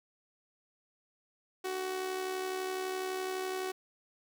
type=tone with amplitude modulation; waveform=sawtooth; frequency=374.4 Hz; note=F#4; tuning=20 cents sharp; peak=-28 dBFS; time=1.64-3.72 s; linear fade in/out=10 ms; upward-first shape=sine; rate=71.9 Hz; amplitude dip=45%; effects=none